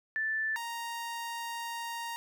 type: tone pair in turn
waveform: sine / sawtooth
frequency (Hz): 1760 / 932.3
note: A6 / A#5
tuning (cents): 0 / 0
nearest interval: major seventh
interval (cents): 1100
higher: first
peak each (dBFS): -29 / -32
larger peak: first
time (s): 0.16-0.56 / 0.56-2.16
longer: second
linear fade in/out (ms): 0
effects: none